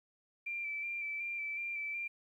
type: tone with vibrato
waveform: sine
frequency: 2349 Hz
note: D7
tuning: in tune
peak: -36 dBFS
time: 0.46-2.08 s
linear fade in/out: 10 ms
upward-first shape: square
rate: 2.7 Hz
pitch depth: 22 cents each way
effects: 12-bit